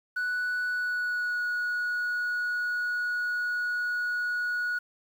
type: tone with pitch glide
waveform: sine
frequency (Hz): 1480 to 1458.8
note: F#6 to F#6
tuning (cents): 0 to -25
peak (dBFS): -24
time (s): 0.16-4.79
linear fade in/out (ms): 10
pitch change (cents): -25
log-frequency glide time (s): 0.68-1.41
effects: tanh soft clip ceiling -26 dBFS + 9-bit